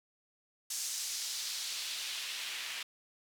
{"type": "noise with band-pass filter sweep", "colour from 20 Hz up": "white", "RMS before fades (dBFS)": -39, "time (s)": [0.7, 2.83], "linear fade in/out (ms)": 5, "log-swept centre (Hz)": [6500, 2500], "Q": 1.4, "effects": []}